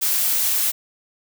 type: noise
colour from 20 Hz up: blue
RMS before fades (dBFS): -20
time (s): 0.01-0.72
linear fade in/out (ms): 20
effects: none